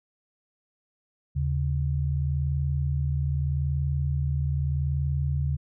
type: tone pair together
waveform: sine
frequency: 77.78 / 138.59 Hz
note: D#2 / C#3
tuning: 0 / 0 cents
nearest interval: minor seventh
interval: 1000 cents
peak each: -26 dBFS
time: 1.35-5.57 s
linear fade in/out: 20 ms
effects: none